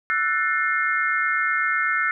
sine chord, F# half-diminished seventh, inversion third, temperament just, 1332 / 1480 / 1776 / 2131 Hz, E6 / F#6 / A6 / C7, +18 / 0 / +16 / +31 cents, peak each -25 dBFS, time 0.1-2.11 s, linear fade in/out 0 ms, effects none

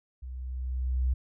sine tone with level ramp, 63.5 Hz, B1, 49 cents sharp, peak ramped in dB -37 to -22 dBFS, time 0.22-1.14 s, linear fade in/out 10 ms, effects none

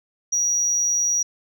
sine tone, 5770 Hz, F#8, 44 cents flat, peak -17 dBFS, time 0.32-1.23 s, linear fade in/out 10 ms, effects tanh soft clip ceiling -14 dBFS

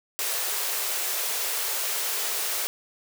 white high-pass noise, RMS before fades -28 dBFS, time 0.19-2.67 s, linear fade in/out 0 ms, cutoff 360 Hz, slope 96 dB/octave, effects none

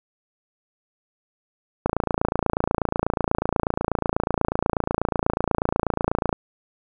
click train, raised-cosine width 1 ms, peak -6 dBFS, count 127, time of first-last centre 1.86-6.328 s, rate 28.2 Hz, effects none

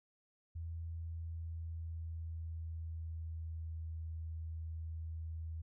sine tone with pitch glide, 82.7 to 80.81 Hz, E2 to E2, +6 to -34 cents, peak -40 dBFS, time 0.55-5.62 s, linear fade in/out 10 ms, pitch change -40 cents, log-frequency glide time 0.81-3.86 s, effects none

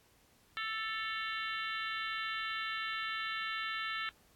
harmonic tone with a mistuned harmonic, 440.7 Hz, A4, 3 cents sharp, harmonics 3 / 4 / 5 / 6 / 7 / 8 / 9, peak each -40 / -40 / -43 / -46 / -46 / -47 / -48 dBFS, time 0.57-4.09 s, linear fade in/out 0 ms, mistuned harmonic 6, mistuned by +72 cents, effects pink hiss -67 dBFS RMS until 4.35 s + AAC 64 kbps

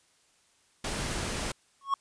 pink noise, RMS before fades -33 dBFS, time 0.84-1.52 s, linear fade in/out 5 ms
triangle tone with exponential growth, 1100 Hz, C#6, 14 cents flat, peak -18 dBFS, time 1.81-1.94 s, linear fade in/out 2 ms, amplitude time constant 27 ms
effects white hiss -66 dBFS RMS until 2 s + resampled to 22050 Hz

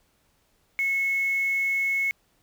sine tone with quantisation, 2190 Hz, C#7, 22 cents flat, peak -22 dBFS, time 0.79-2.11 s, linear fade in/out 0 ms, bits 7, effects pink hiss -67 dBFS RMS until 2.42 s

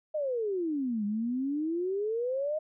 sine exponential two-way sweep, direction down then up, 631 to 201.7 to 631 Hz, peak -28 dBFS, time 0.14-2.59 s, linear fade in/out 10 ms, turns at 1.05 s, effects none

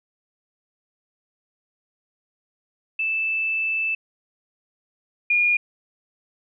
sine tone pair in turn, 2637 / 2429 Hz, E7 / D#7, 0 / -42 cents, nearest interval minor second, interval 142 cents, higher first, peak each -21 / -16 dBFS, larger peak second, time 2.99-3.95 / 5.3-5.57 s, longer first, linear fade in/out 5 ms, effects none

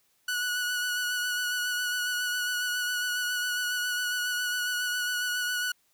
sawtooth tone with vibrato, 1471 Hz, F#6, 11 cents flat, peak -24 dBFS, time 0.28-5.72 s, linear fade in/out 5 ms, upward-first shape sine, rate 7.3 Hz, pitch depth 22 cents each way, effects white hiss -69 dBFS RMS until 5.93 s

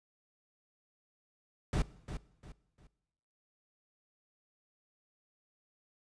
brown noise with echo, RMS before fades -30 dBFS, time 1.73-1.82 s, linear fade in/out 2 ms, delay 350 ms, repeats 3, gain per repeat -10 dB, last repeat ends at 2.87 s, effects noise-tail reverb RT60 1.0 s tail -19 dB re dry + resampled to 22050 Hz

